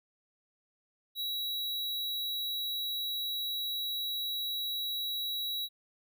square tone, 3884 Hz, B7, 30 cents flat, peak -33 dBFS, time 1.15-5.69 s, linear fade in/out 50 ms, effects none

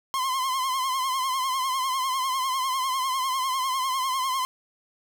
45% pulse tone with vibrato, 1046.5 Hz, C6, in tune, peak -24 dBFS, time 0.14-4.45 s, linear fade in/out 0 ms, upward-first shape triangle, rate 10 Hz, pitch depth 83 cents each way, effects none

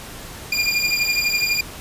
25% pulse beating tone pair, 2403 / 2415 Hz, D7 / D7, +39 / +48 cents, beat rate 12 Hz, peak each -17 dBFS, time 0.52-1.61 s, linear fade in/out 5 ms, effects pink hiss -36 dBFS RMS until 1.8 s + resampled to 32000 Hz

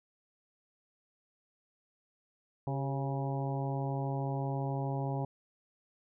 harmonic tone with a mistuned harmonic, 137.5 Hz, C#3, 14 cents flat, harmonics 1 / 2 / 3 / 4 / 5 / 6 / 7, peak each -33 / -41 / -42 / -43 / -43 / -42 / -46 dBFS, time 2.67-5.25 s, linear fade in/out 2 ms, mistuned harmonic 3, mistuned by -59 cents, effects none

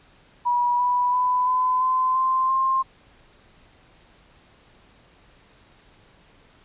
sine tone with pitch steps, 970 / 984.1 / 998.4 / 1012.9 / 1027.7 / 1042.6 / 1057.8 Hz, B5 / B5 / B5 / B5 / C6 / C6 / C6, -31 / -6 / +19 / +43 / -31 / -6 / +19 cents, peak -18 dBFS, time 0.45-2.83 s, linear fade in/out 20 ms, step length 340 ms, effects pink hiss -55 dBFS RMS until 6.64 s + resampled to 8000 Hz

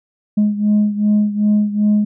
sine beating tone pair, 208.5 / 211.1 Hz, G#3 / G#3, +7 / +29 cents, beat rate 2.6 Hz, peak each -12 / -16 dBFS, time 0.37-2.05 s, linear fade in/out 10 ms, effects tanh soft clip ceiling -8 dBFS

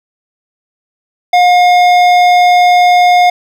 sine tone with hard clipping, 715 Hz, F5, 41 cents sharp, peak -6 dBFS, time 1.33-3.3 s, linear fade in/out 5 ms, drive 12 dB, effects none

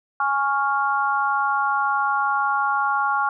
sine chord, Db major, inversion second, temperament equal, 830.6 / 1108.7 / 1396.9 Hz, Ab5 / Db6 / F6, 0 / 0 / 0 cents, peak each -23 dBFS, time 0.2-3.29 s, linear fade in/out 2 ms, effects none

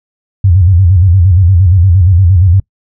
sine tone with vibrato, 90.7 Hz, F#2, 34 cents flat, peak -3 dBFS, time 0.44-2.6 s, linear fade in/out 5 ms, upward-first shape square, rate 8.6 Hz, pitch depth 120 cents each way, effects noise-tail reverb RT60 0.1 s tail -24 dB re dry

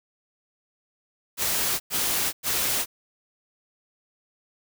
white noise bursts, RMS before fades -25 dBFS, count 3, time 1.37-2.86 s, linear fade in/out 50 ms, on 430 ms, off 100 ms, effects none

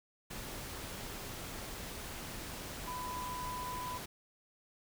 sine tone in noise, 997 Hz, B5, 16 cents sharp, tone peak -39 dBFS, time 2.87-3.98 s, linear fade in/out 10 ms, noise pink, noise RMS -44 dBFS, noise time 0.3-4.06 s, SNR +2 dB, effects none

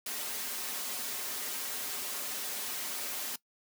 white noise with comb filter, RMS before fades -37 dBFS, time 0.06-3.36 s, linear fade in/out 5 ms, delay 6 ms, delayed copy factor -0.8, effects noise-tail reverb RT60 0.1 s tail -20 dB re dry + high-pass 200 Hz 12 dB/octave

